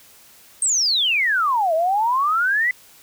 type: exponential two-way sweep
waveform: sine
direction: down then up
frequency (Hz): 8630 to 625 to 2035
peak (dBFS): -16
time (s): 0.62-2.71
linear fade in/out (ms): 2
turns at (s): 1.74
effects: white hiss -49 dBFS RMS until 3.02 s